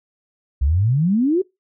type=exponential sweep; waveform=sine; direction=up; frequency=63 to 392 Hz; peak=-14 dBFS; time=0.61-1.42 s; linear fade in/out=10 ms; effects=noise-tail reverb RT60 0.2 s tail -24 dB re dry